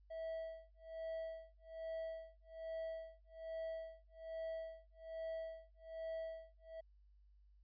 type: tone with tremolo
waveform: triangle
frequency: 650 Hz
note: E5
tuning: 24 cents flat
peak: -39 dBFS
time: 0.1-6.81 s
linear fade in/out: 10 ms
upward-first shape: sine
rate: 1.2 Hz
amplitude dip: 100%
effects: added 50 Hz sine -64 dBFS peak until 7.63 s + resampled to 11025 Hz